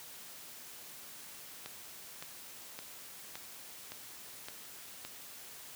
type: click train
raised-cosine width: 0.2 ms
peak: -25 dBFS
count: 7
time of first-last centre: 1.66-5.05 s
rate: 1.77 Hz
effects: white hiss -50 dBFS RMS until 5.75 s + high-pass 80 Hz 12 dB/octave